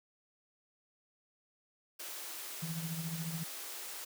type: high-pass noise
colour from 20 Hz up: white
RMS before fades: -44 dBFS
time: 1.99-4.05 s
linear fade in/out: 10 ms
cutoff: 280 Hz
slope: 96 dB/octave
type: tone with tremolo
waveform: sine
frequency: 163.6 Hz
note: E3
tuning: 13 cents flat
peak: -34 dBFS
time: 2.62-3.44 s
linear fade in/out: 10 ms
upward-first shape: triangle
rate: 14 Hz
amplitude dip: 70%
effects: none